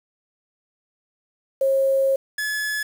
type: tone pair in turn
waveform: sine / 45% pulse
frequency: 540 / 1709 Hz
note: C#5 / G#6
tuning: -45 / +49 cents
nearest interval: octave + minor sixth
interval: 1994 cents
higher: second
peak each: -16 / -23 dBFS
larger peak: first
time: 1.61-2.16 / 2.38-2.83 s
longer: first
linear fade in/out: 5 ms
effects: 7-bit